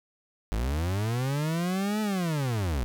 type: linear two-way sweep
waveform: 40% pulse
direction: up then down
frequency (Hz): 49 to 217.6 to 55.6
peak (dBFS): -25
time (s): 0.52-2.84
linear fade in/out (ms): 0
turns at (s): 2.01
effects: none